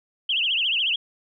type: tone with vibrato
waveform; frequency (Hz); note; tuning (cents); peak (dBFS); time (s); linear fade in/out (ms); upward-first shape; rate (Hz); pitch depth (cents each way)
sine; 2943; F#7; -10; -20; 0.29-0.96; 5; triangle; 14; 230
effects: none